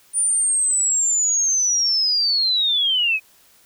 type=linear sweep; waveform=sine; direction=down; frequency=9397 to 2489 Hz; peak=-16 dBFS; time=0.13-3.2 s; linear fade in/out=50 ms; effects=white hiss -54 dBFS RMS until 3.65 s